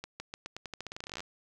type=accelerating click train; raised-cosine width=0.2 ms; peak=-22 dBFS; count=22; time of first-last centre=0.04-1.205 s; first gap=160 ms; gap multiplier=0.87; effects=none